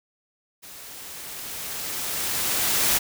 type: noise with level ramp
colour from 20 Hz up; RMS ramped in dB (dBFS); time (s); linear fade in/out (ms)
white; -43 to -20; 0.62-2.99; 20
effects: none